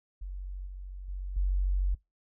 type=tone with level steps; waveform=sine; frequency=46.72 Hz; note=F#1; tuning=18 cents sharp; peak=-35 / -38 / -33 / -24 dBFS; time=0.21-1.95 s; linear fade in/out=10 ms; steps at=0.66 / 1.08 / 1.36 s; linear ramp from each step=10 ms; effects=noise-tail reverb RT60 0.2 s tail -24 dB re dry